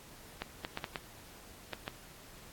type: clicks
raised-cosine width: 0.3 ms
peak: -20 dBFS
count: 7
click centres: 0.42 / 0.649 / 0.774 / 0.842 / 0.958 / 1.733 / 1.879 s
effects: pink hiss -54 dBFS RMS until 2.52 s + AAC 64 kbps